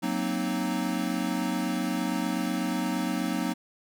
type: chord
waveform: square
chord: C half-diminished seventh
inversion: second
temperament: equal with one note detuned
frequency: 185 / 233.1 / 261.6 / 308.8 Hz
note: Gb3 / Bb3 / C4 / Eb4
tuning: 0 / 0 / 0 / -13 cents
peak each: -33 dBFS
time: 0.02-3.54 s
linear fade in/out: 20 ms
effects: none